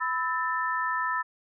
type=tone cluster; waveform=sine; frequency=999 / 1305 / 1778 Hz; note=B5 / E6 / A6; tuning=+20 / -18 / +18 cents; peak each=-30 dBFS; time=0-1.23 s; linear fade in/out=20 ms; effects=none